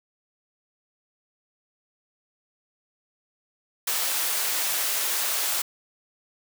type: high-pass noise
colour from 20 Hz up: white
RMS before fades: -26 dBFS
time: 3.87-5.62 s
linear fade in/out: 5 ms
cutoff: 530 Hz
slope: 12 dB/octave
effects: none